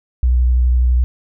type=tone with vibrato; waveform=sine; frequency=61.74 Hz; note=B1; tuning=in tune; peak=-10 dBFS; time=0.23-1.04 s; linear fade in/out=0 ms; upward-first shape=sine; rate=12 Hz; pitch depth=23 cents each way; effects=none